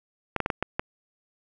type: clicks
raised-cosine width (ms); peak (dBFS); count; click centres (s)
0.5; -10; 6; 0.363 / 0.403 / 0.461 / 0.502 / 0.626 / 0.795
effects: none